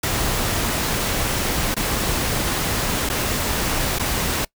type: noise with dropouts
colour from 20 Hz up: pink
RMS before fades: -22 dBFS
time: 0.03-4.45 s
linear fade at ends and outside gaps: 5 ms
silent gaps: 1.744-1.765 / 3.091-3.098 / 3.987-3.995 s
effects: noise-tail reverb RT60 0.1 s tail -23 dB re dry